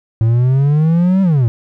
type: exponential two-way sweep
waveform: triangle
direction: up then down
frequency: 110 to 196 to 110 Hz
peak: -7 dBFS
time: 0.21-1.48 s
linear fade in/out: 0 ms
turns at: 1.22 s
effects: none